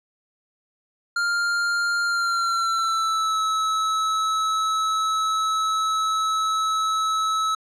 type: tone with pitch glide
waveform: square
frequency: 1400 to 1298.7 Hz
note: F6 to E6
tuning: +4 to -26 cents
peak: -21 dBFS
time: 1.16-7.55 s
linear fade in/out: 5 ms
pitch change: -130 cents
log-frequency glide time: 2.04-3.4 s
effects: low-pass 7000 Hz 12 dB/octave